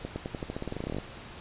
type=accelerating click train; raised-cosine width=2 ms; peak=-20 dBFS; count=19; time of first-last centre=0.05-0.985 s; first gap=110 ms; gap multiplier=0.9; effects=pink hiss -45 dBFS RMS until 1.4 s + resampled to 8000 Hz